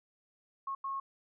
sine tone bursts at uneven times, 1089 Hz, C#6, 31 cents flat, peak -34 dBFS, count 2, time 0.67-0.75 / 0.84-1 s, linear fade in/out 5 ms, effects none

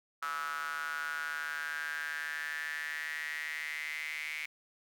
square tone with high-pass filter sweep, 76.3 Hz, D#2, 33 cents flat, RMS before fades -38 dBFS, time 0.22-4.46 s, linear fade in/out 5 ms, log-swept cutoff 1300 to 2200 Hz, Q 9, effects none

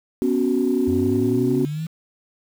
sine chord, B suspended second, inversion none, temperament just, 246.9 / 277.8 / 370.4 Hz, B3 / C#4 / F#4, 0 / +4 / +2 cents, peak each -21 dBFS, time 0.22-1.65 s, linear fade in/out 0 ms
sine exponential sweep, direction up, 87.31 to 164.81 Hz, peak -24 dBFS, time 0.87-1.87 s, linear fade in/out 10 ms
effects tanh soft clip ceiling -9 dBFS + 7-bit

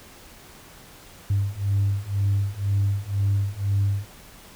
sine beating tone pair, 98.7 / 100.7 Hz, G2 / G2, +12 / +47 cents, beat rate 2 Hz, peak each -23 / -22 dBFS, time 1.3-4.05 s, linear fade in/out 5 ms, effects tanh soft clip ceiling -15 dBFS + pink hiss -47 dBFS RMS until 4.55 s

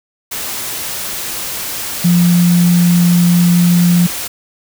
sine tone in noise, 174.61 Hz, F3, in tune, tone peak -7 dBFS, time 2.04-4.07 s, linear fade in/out 10 ms, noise white, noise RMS -22 dBFS, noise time 0.31-4.28 s, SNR +12 dB, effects none

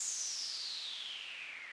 blue noise with low-pass filter sweep, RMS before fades -42 dBFS, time 0-1.72 s, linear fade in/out 5 ms, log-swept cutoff 7200 to 2000 Hz, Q 7.3, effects resampled to 22050 Hz

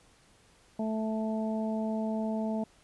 harmonic tone, 219.2 Hz, A3, 6 cents flat, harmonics 1 / 2 / 3 / 4, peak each -30 / -40 / -36 / -42 dBFS, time 0.79-2.64 s, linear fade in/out 5 ms, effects pink hiss -62 dBFS RMS until 2.83 s + resampled to 24000 Hz

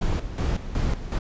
brown noise with tremolo, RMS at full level -23 dBFS, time 0.01-1.19 s, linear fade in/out 10 ms, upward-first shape square, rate 2.7 Hz, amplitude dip 70%, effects resampled to 16000 Hz

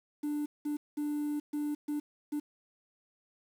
triangle tone bursts at uneven times, 295.5 Hz, D4, 11 cents sharp, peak -28 dBFS, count 6, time 0.23-0.46 / 0.65-0.77 / 0.97-1.4 / 1.53-1.75 / 1.88-2 / 2.32-2.4 s, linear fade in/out 10 ms, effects tanh soft clip ceiling -25 dBFS + 9-bit

